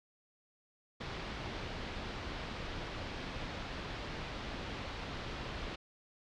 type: low-pass noise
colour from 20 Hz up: pink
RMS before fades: -42 dBFS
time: 1-5.76 s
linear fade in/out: 10 ms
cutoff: 4400 Hz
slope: 24 dB/octave
effects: none